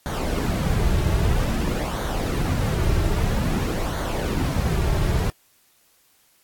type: noise with flanger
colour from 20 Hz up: brown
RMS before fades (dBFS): -22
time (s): 0.06-5.3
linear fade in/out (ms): 0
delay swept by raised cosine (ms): 0.38 to 4.08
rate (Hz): 0.51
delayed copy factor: -0.55
effects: white hiss -60 dBFS RMS until 6.43 s + AAC 64 kbps